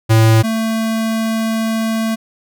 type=tone pair in turn; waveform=square; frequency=111.6 / 223.2 Hz; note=A2 / A3; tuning=+25 / +25 cents; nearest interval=octave; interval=1200 cents; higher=second; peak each=-8 / -16 dBFS; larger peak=first; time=0.09-0.43 / 0.43-2.16 s; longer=second; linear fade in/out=20 ms; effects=none